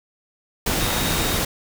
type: tone in noise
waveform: sine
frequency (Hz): 3729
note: A#7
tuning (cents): 0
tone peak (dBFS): -31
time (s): 0.8-1.38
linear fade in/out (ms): 5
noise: pink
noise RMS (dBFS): -22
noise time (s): 0.66-1.45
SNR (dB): -12
effects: none